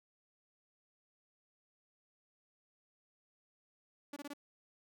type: tone bursts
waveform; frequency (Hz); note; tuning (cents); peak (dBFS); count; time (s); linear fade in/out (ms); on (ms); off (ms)
sawtooth; 287.7; D4; -36; -39; 4; 4.13-4.335; 5; 34; 23
effects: none